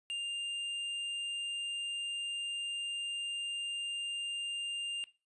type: tone with tanh clipping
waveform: triangle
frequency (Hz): 2800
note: F7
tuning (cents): +4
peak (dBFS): -36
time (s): 0.1-5.04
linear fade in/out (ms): 0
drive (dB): 11
effects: noise-tail reverb RT60 0.3 s tail -18 dB re dry + resampled to 24000 Hz